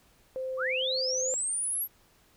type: tone with vibrato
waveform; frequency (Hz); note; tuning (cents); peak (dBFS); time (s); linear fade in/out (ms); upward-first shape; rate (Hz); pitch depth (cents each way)
sine; 518; C5; -17; -31; 0.36-1.34; 0; square; 2.2; 8
type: linear sweep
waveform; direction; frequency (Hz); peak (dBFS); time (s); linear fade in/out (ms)
sine; up; 1046.5 to 11860; -28; 0.57-1.88; 50
effects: pink hiss -63 dBFS RMS until 2.36 s